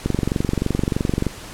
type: click train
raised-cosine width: 3 ms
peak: -6 dBFS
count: 29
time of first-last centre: 0.06-1.267 s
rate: 23.2 Hz
effects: pink hiss -37 dBFS RMS until 1.53 s + low-pass 11000 Hz 12 dB/octave